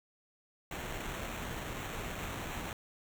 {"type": "noise with sample-and-hold", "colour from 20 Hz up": "pink", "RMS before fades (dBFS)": -40, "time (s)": [0.71, 2.73], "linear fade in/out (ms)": 2, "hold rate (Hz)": 4900, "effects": []}